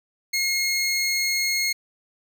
20% pulse tone, 2155 Hz, C#7, 49 cents flat, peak -16 dBFS, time 0.33-1.73 s, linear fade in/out 10 ms, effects none

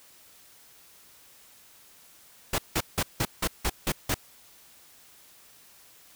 pink noise bursts, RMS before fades -26 dBFS, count 8, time 2.53-4.144 s, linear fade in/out 5 ms, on 53 ms, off 170 ms, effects white hiss -55 dBFS RMS until 6.15 s

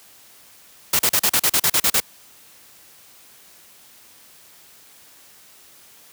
white noise bursts, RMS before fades -17 dBFS, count 11, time 0.93-2.002 s, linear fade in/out 5 ms, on 62 ms, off 39 ms, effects white hiss -49 dBFS RMS until 6.12 s + high-pass 60 Hz 12 dB/octave

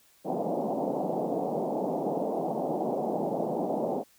white band-pass noise, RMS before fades -30 dBFS, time 0.24-4.04 s, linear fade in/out 50 ms, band 160 to 790 Hz, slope 48 dB/octave, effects white hiss -62 dBFS RMS until 4.18 s

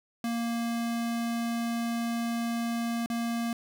square tone with dropouts, 233.1 Hz, A#3, in tune, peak -29 dBFS, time 0.24-3.53 s, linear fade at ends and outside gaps 2 ms, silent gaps 3.061-3.1 s, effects none

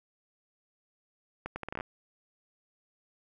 accelerating click train, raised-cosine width 0.5 ms, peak -21 dBFS, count 10, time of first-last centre 1.46-1.809 s, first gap 100 ms, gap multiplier 0.73, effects none

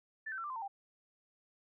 sine tone with pitch steps, 1760 / 1541 / 1349.3 / 1181.5 / 1034.5 / 905.8 / 793.1 Hz, A6 / G6 / E6 / D6 / C6 / A#5 / G5, 0 / -30 / +40 / +10 / -20 / -50 / +20 cents, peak -38 dBFS, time 0.26-0.68 s, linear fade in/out 10 ms, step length 60 ms, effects none

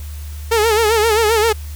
sawtooth tone with vibrato, 440 Hz, A4, in tune, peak -8 dBFS, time 0.51-1.53 s, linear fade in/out 10 ms, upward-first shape sine, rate 7.6 Hz, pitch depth 96 cents each way, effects added 74 Hz sine -26 dBFS peak until 1.75 s + white hiss -41 dBFS RMS until 1.75 s

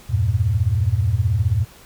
sine chord, E diminished, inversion none, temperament equal with one note detuned, 82.41 / 97.66 / 116.54 Hz, E2 / G2 / Bb2, 0 / -6 / 0 cents, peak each -22 / -19 / -20 dBFS, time 0.09-1.65 s, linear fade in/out 20 ms, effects pink hiss -46 dBFS RMS until 1.85 s

